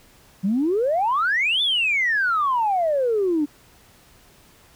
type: exponential two-way sweep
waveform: sine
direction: up then down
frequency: 180.7 to 3568 to 284.3 Hz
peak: -17 dBFS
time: 0.43-3.46 s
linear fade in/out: 20 ms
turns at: 1.62 s
effects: tanh soft clip ceiling -13 dBFS + pink hiss -53 dBFS RMS until 4.75 s